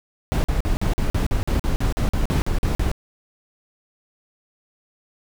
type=noise bursts; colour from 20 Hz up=brown; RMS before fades=-20 dBFS; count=16; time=0.32-2.915 s; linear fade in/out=0 ms; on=120 ms; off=45 ms; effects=none